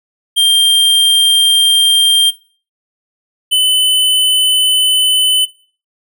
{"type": "tone pair in turn", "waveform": "square", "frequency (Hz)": [3185, 3018], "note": ["G7", "F#7"], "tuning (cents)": [27, 34], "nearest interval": "minor second", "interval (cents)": 93, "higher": "first", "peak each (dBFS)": -8, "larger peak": "neither", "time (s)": [[0.36, 2.31], [3.51, 5.46]], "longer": "neither", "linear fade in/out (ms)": 20, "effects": ["noise-tail reverb RT60 0.4 s tail -18 dB re dry"]}